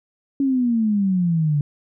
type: exponential sweep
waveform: sine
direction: down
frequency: 279.7 to 143 Hz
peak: -16 dBFS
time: 0.4-1.61 s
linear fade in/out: 2 ms
effects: none